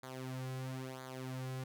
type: tone with flanger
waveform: sawtooth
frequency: 130 Hz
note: C3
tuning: 11 cents flat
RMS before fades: -43 dBFS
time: 0.03-1.64 s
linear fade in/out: 5 ms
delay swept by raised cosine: 0.36 to 3.36 ms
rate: 1 Hz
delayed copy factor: -0.75
effects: none